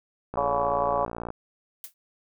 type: click train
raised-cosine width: 1 ms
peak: -19 dBFS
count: 57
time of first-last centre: 0.34-1.304 s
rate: 58.1 Hz
type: harmonic tone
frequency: 141.7 Hz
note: C#3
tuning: 38 cents sharp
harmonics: 3 / 4 / 5 / 6 / 7 / 8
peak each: -35 / -27 / -29 / -31 / -30 / -30 dBFS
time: 0.37-1.05 s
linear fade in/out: 2 ms
type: noise with exponential decay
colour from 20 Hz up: blue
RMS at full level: -34 dBFS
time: 1.84-1.94 s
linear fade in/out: 1 ms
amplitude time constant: 20 ms
effects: none